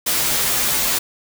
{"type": "noise with comb filter", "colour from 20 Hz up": "white", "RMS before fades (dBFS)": -19, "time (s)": [0.06, 0.99], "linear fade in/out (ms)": 10, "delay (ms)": 11, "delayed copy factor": -0.7, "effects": []}